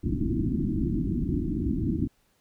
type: low-pass noise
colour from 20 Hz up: white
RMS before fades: -27 dBFS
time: 0.03-2.08 s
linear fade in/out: 10 ms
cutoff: 340 Hz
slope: 96 dB/octave
effects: pink hiss -68 dBFS RMS until 2.4 s